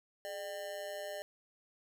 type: tone with amplitude modulation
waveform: square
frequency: 601 Hz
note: D5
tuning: 40 cents sharp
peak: -37 dBFS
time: 0.25-1.22 s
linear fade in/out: 0 ms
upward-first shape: sine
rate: 182 Hz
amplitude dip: 80%
effects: none